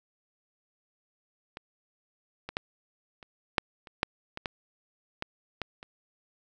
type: clicks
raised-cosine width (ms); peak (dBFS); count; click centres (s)
0.3; -23 / -21 / -13 / -30 / -6 / -30 / -8 / -20 / -15 / -16 / -16 / -27; 12; 1.571 / 2.49 / 2.569 / 3.228 / 3.582 / 3.872 / 4.031 / 4.374 / 4.458 / 5.224 / 5.617 / 5.829
effects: none